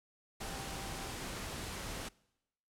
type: tone in noise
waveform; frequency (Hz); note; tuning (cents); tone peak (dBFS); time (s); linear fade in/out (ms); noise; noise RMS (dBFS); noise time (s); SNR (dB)
sine; 783; G5; -2; -51; 0.41-1.11; 10; pink; -42; 0.4-2.09; -12
effects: noise-tail reverb RT60 0.9 s tail -24 dB re dry + low-pass 11000 Hz 12 dB/octave